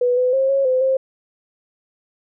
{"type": "tone with pitch steps", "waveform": "sine", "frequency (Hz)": [492, 503, 534, 547, 513, 529], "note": ["B4", "B4", "C5", "C#5", "C5", "C5"], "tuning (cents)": [-7, 32, 35, -23, -34, 19], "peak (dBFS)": -14, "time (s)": [0.01, 0.97], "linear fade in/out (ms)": 5, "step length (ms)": 160, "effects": []}